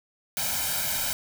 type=noise with comb filter; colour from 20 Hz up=white; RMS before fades=-28 dBFS; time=0.37-1.13 s; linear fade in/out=0 ms; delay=1.3 ms; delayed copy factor=+0.9; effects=none